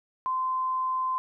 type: tone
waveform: sine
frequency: 1034 Hz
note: C6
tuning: 21 cents flat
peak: -25 dBFS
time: 0.26-1.18 s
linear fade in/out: 0 ms
effects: none